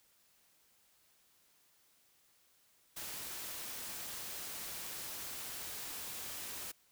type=noise; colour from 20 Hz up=white; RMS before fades=-44 dBFS; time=2.96-6.72 s; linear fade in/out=10 ms; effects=white hiss -70 dBFS RMS until 6.91 s